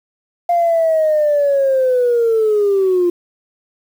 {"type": "linear sweep", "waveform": "sine", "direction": "down", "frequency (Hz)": [700, 346.3], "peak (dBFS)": -10, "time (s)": [0.49, 3.1], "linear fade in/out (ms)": 5, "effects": ["tanh soft clip ceiling -7 dBFS", "7-bit"]}